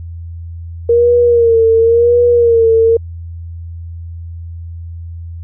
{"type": "tone with vibrato", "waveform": "sine", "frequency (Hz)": 466.2, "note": "A#4", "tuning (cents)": 0, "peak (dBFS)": -6, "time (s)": [0.89, 2.97], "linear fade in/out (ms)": 5, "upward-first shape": "sine", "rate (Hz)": 0.94, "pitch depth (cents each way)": 59, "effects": ["added 84 Hz sine -24 dBFS peak until 5.43 s"]}